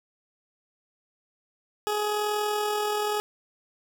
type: tone with amplitude modulation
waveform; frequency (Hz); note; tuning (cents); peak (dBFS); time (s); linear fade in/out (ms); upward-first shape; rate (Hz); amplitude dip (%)
20% pulse; 419.6; G#4; +18; -19; 1.87-3.2; 0; sine; 40.9; 30
effects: none

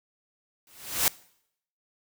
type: noise with exponential growth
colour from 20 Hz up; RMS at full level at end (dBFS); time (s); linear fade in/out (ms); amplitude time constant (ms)
white; -20; 0.67-1.08; 1; 89
effects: noise-tail reverb RT60 0.7 s tail -22 dB re dry

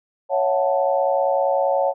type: chord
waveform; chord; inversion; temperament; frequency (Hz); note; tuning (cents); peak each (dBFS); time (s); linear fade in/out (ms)
sine; F# minor seventh; second; equal with one note detuned; 554.4 / 669.6 / 740 / 880; C#5 / E5 / F#5 / A5; 0 / +27 / 0 / 0; -19 / -25 / -23 / -25; 0.29-1.94; 50
effects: none

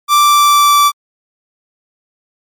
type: tone with pitch glide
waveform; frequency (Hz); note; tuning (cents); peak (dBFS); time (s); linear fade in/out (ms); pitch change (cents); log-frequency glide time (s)
45% pulse; 1174.7 to 1162.5; D6 to D6; 0 to -18; -6; 0.08-0.92; 50; -18; 0.19-0.78
effects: MP3 96 kbps

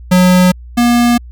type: tone pair in turn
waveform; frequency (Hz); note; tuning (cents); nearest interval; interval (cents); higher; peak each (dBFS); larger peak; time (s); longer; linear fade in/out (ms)
square; 181.9 / 239.3; F#3 / A#3; -29 / +46; perfect fourth; 475; second; -6 / -8; first; 0.11-0.52 / 0.77-1.18; neither; 10
effects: added 60 Hz sine -29 dBFS peak until 1.31 s

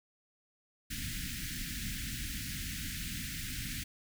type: band-stop noise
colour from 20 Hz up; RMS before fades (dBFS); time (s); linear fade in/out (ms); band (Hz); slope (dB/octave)
pink; -39; 0.9-3.84; 10; 280 to 1600; 48
effects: none

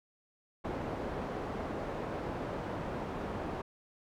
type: low-pass noise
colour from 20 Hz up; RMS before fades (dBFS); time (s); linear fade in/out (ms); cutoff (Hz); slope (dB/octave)
white; -38; 0.64-3.62; 10; 700; 12
effects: none

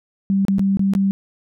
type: tone with dropouts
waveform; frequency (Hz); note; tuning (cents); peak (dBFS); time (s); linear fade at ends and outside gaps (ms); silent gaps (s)
sine; 195.3; G3; -6; -14; 0.3-1.11; 0; 0.451-0.483 / 0.584-0.594 / 0.771-0.794 / 0.936-0.951
effects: none

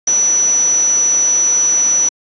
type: tone in noise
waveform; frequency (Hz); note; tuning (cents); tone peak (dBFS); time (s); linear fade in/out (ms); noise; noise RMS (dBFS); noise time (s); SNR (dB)
sine; 5920; F#8; 0; -10; 0.07-2.09; 5; pink; -27; 0.07-2.09; +14
effects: high-pass 300 Hz 12 dB/octave + resampled to 16000 Hz

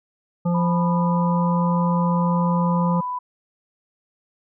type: harmonic tone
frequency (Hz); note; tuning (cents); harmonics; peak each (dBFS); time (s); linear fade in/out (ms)
173.8; F3; -8; 1 / 3 / 5 / 7; -18 / -28 / -32 / -35; 0.45-3.01; 10
type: tone with pitch glide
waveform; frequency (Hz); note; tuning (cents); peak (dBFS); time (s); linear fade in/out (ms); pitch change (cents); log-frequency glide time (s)
sine; 987.8 to 994.7; B5 to B5; 0 to +12; -24; 0.54-3.19; 10; +12; 1.36-1.61
effects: none

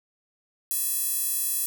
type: tone with high-pass filter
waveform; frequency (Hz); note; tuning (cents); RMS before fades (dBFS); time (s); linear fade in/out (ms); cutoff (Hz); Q
square; 370; F#4; 0; -27; 0.71-1.66; 0; 11000; 1.5
effects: none

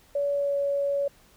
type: tone with pitch glide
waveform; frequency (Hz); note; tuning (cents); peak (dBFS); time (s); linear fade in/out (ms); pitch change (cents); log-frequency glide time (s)
sine; 569 to 563.4; C#5 to C#5; +45 to +28; -23; 0.15-1.08; 5; -17; 0.32-0.56
effects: pink hiss -58 dBFS RMS until 1.36 s

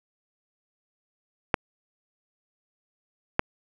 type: clicks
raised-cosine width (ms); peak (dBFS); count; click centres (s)
0.5; -4; 2; 1.542 / 3.394
effects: none

